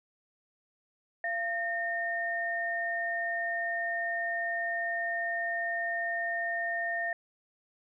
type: tone pair together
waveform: sine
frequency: 685 / 1827.5 Hz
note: F5 / A#6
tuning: -34 / -35 cents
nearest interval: octave + perfect fourth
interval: 1699 cents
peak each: -34 / -31 dBFS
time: 1.24-7.13 s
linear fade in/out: 2 ms
effects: none